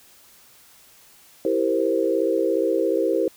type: chord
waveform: sine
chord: C dominant seventh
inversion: first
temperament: equal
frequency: 329.6 / 392 / 466.2 / 523.3 Hz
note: E4 / G4 / Bb4 / C5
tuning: 0 / 0 / 0 / 0 cents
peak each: -24 dBFS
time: 1.45-3.28 s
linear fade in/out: 2 ms
effects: white hiss -52 dBFS RMS until 3.36 s